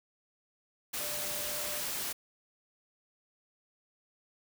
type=tone in noise; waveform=sine; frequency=594 Hz; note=D5; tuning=20 cents sharp; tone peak=-44 dBFS; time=1-1.81 s; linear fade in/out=10 ms; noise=white; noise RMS=-36 dBFS; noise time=0.93-2.13 s; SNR=-11 dB; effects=none